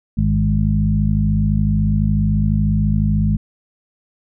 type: harmonic tone with a mistuned harmonic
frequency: 51.91 Hz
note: G#1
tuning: in tune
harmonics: 1 / 2 / 3 / 4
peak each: -19 / -19 / -19 / -19 dBFS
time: 0.17-3.37 s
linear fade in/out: 10 ms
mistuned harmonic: 2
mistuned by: -36 cents
effects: none